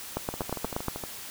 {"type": "two click trains", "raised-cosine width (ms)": 1, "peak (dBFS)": [-20, -14], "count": [10, 7], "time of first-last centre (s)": [[0.34, 1.038], [0.17, 0.883]], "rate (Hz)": [12.9, 8.41], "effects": ["white hiss -41 dBFS RMS until 1.3 s"]}